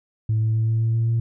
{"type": "tone with pitch steps", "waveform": "sine", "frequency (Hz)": [109.7, 110.59, 111.49, 112.39, 113.31, 114.23, 115.15], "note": ["A2", "A2", "A2", "A2", "A#2", "A#2", "A#2"], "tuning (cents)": [-5, 9, 23, 37, -49, -35, -21], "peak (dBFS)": -16, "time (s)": [0.29, 1.2], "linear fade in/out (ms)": 5, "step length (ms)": 130, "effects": ["tanh soft clip ceiling -15 dBFS"]}